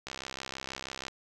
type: click train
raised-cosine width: 0.2 ms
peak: -20 dBFS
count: 68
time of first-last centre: 0.07-1.082 s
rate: 66.2 Hz
effects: none